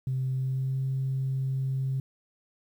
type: tone with pitch glide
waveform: sine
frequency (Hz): 130.7 to 133.22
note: C3 to C3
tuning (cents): -1 to +32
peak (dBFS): -25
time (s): 0.07-2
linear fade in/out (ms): 2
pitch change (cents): +33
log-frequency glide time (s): 0.31-0.8
effects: tanh soft clip ceiling -22 dBFS + 10-bit